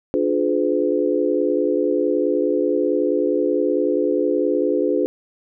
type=chord; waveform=sine; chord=D diminished seventh; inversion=none; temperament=just; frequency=293.7 / 352.4 / 422.9 / 507.5 Hz; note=D4 / F4 / Ab4 / Cb5; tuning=0 / +16 / +31 / +47 cents; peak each=-22 dBFS; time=0.14-5.06 s; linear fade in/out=0 ms; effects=none